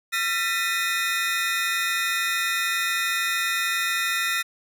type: tone cluster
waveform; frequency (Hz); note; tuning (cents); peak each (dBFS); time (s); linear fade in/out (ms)
square; 1365 / 1798 / 1971 / 2495 / 3691; F6 / A6 / B6 / D#7 / A#7; -40 / +37 / -4 / +4 / -18; -30; 0.12-4.43; 20
effects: none